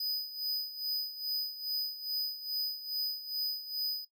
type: tone with tremolo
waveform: square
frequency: 4986 Hz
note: D#8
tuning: 3 cents sharp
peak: -30 dBFS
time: 0-4.05 s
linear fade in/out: 5 ms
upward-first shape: sine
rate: 2.4 Hz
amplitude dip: 75%
effects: noise-tail reverb RT60 0.1 s tail -18 dB re dry